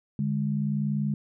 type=tone pair together; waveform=sine; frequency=145.6 / 205.9 Hz; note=D3 / G#3; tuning=-15 / -15 cents; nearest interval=tritone; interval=600 cents; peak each=-27 dBFS; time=0.19-1.14 s; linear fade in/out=2 ms; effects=none